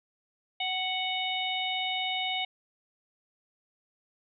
harmonic tone with a mistuned harmonic, 740 Hz, F#5, in tune, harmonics 1 / 3 / 4 / 5, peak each -34 / -34 / -34 / -34 dBFS, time 0.6-2.45 s, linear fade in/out 5 ms, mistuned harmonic 1, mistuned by +17 cents, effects none

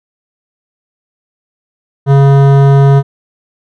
sine tone with hard clipping, 138.59 Hz, C#3, in tune, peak -5 dBFS, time 2.06-3.03 s, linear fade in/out 50 ms, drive 15 dB, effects none

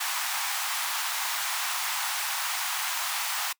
pink high-pass noise, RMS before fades -30 dBFS, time 0-3.53 s, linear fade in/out 10 ms, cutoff 790 Hz, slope 48 dB/octave, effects noise-tail reverb RT60 0.1 s tail -24 dB re dry

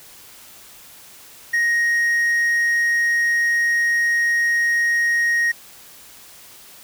triangle tone, 1874 Hz, A#6, 9 cents sharp, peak -14 dBFS, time 1.53-5.52 s, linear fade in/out 10 ms, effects white hiss -44 dBFS RMS until 6.83 s

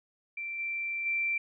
sine tone with level steps, 2349 Hz, D7, in tune, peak -34 / -31 / -27 dBFS, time 0.37-1.38 s, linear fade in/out 5 ms, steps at 0.58 / 1.05 s, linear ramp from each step 20 ms, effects none

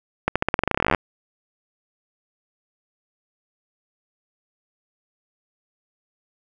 accelerating click train, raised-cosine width 0.5 ms, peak -3 dBFS, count 21, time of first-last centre 0.28-0.948 s, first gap 76 ms, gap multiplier 0.9, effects none

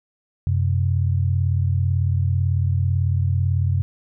sine tone pair together, 91.9 / 129.97 Hz, F#2 / C3, -11 / -11 cents, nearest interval tritone, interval 600 cents, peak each -18 / -22 dBFS, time 0.47-3.82 s, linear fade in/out 0 ms, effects none

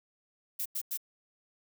violet noise bursts, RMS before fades -34 dBFS, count 3, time 0.59-0.975 s, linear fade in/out 10 ms, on 67 ms, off 92 ms, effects none

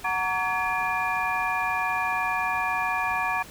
sine tone cluster, 740 / 922 / 1138 / 1696 / 2398 Hz, F#5 / A#5 / C#6 / G#6 / D7, 0 / -19 / +45 / +36 / +36 cents, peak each -30 dBFS, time 0.04-3.43 s, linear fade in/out 10 ms, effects pink hiss -45 dBFS RMS until 3.5 s

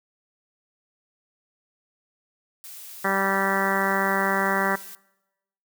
blue noise, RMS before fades -41 dBFS, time 2.64-4.95 s, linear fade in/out 0 ms
harmonic tone, 194.7 Hz, G3, 12 cents flat, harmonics 1 / 2 / 3 / 4 / 5 / 6 / 7 / 8 / 9 / 10, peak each -30 / -30 / -30 / -30 / -30 / -30 / -30 / -30 / -30 / -30 dBFS, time 3.04-4.76 s, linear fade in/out 10 ms
effects noise-tail reverb RT60 0.9 s tail -22 dB re dry

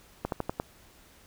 slowing click train, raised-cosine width 1 ms, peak -15 dBFS, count 5, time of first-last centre 0.25-0.599 s, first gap 72 ms, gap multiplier 1.13, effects pink hiss -57 dBFS RMS until 1.26 s

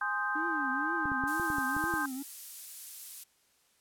sine chord, Ab major seventh, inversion none, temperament equal, 830.6 / 1046.5 / 1244.5 / 1568 Hz, Ab5 / C6 / Eb6 / G6, 0 / 0 / 0 / 0 cents, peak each -38 / -37 / -37 / -32 dBFS, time 0.01-2.06 s, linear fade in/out 5 ms
triangle tone with vibrato, 296.4 Hz, D4, 16 cents sharp, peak -34 dBFS, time 0.35-2.23 s, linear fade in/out 10 ms, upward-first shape triangle, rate 2.1 Hz, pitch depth 270 cents each way
clicks, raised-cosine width 3 ms, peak -27 dBFS, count 9, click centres 1.056 / 1.118 / 1.238 / 1.398 / 1.502 / 1.584 / 1.766 / 1.84 / 1.939 s
violet noise, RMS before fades -40 dBFS, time 1.27-3.24 s, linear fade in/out 10 ms
effects white hiss -69 dBFS RMS until 3.8 s + low-pass 12000 Hz 12 dB/octave

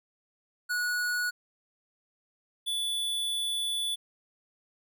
square tone pair in turn, 1462 / 3460 Hz, F#6 / A7, -21 / -30 cents, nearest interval octave + minor third, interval 1491 cents, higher second, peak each -28 / -29 dBFS, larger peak first, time 0.69-1.31 / 2.66-3.96 s, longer second, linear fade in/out 20 ms, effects none

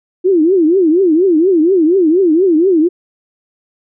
sine tone with vibrato, 346 Hz, F4, 16 cents flat, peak -7 dBFS, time 0.24-2.89 s, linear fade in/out 20 ms, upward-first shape triangle, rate 4.2 Hz, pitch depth 260 cents each way, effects none

